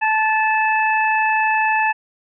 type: harmonic tone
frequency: 872 Hz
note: A5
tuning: 16 cents flat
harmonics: 1 / 2 / 3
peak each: -17 / -20 / -22 dBFS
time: 0.01-1.93 s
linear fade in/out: 20 ms
effects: none